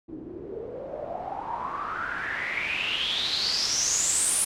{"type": "noise with low-pass filter sweep", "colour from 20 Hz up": "white", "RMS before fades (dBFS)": -29, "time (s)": [0.08, 4.45], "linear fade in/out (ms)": 10, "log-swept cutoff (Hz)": [290, 10000], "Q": 8.5, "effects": []}